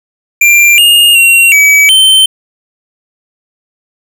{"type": "tone with pitch steps", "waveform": "square", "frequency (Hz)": [2376, 2838, 2745, 2283, 3096], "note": ["D7", "F7", "F7", "D7", "G7"], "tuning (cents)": [20, 27, -31, -50, -22], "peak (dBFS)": -3, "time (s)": [0.41, 2.26], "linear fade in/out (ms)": 5, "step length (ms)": 370, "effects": []}